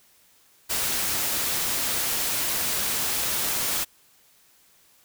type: noise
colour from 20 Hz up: white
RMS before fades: -26 dBFS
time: 0.69-3.85 s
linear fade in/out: 20 ms
effects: white hiss -59 dBFS RMS until 5.04 s